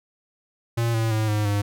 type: tone with pitch steps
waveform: square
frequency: 116.54 / 112.77 / 109.11 / 105.58 / 102.16 Hz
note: A#2 / A2 / A2 / G#2 / G#2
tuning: 0 / +43 / -14 / +29 / -28 cents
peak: -21 dBFS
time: 0.77-1.62 s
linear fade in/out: 10 ms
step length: 170 ms
effects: none